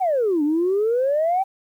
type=exponential two-way sweep; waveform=sine; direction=down then up; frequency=790 to 287.3 to 790 Hz; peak=-16 dBFS; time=0-1.44 s; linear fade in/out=20 ms; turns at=0.43 s; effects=tanh soft clip ceiling -13 dBFS + 9-bit